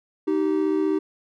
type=tone pair together; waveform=triangle; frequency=311.1 / 386.5 Hz; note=D#4 / G4; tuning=0 / -24 cents; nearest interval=major third; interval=376 cents; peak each=-20 / -21 dBFS; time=0.27-0.99 s; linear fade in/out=10 ms; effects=none